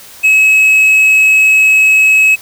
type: tone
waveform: triangle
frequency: 2569 Hz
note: E7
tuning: 45 cents flat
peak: -3 dBFS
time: 0.23-2.36 s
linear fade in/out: 20 ms
effects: white hiss -35 dBFS RMS until 2.41 s